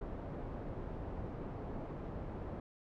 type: low-pass noise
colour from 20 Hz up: pink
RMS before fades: -43 dBFS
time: 0.01-2.6 s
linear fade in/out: 5 ms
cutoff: 740 Hz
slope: 12 dB/octave
effects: none